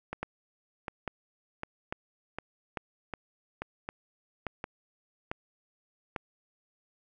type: two click trains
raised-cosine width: 0.5 ms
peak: -20 / -18 dBFS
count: 7 / 8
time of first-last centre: 0.13-4.641 / 0.23-6.162 s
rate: 1.33 / 1.18 Hz
effects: none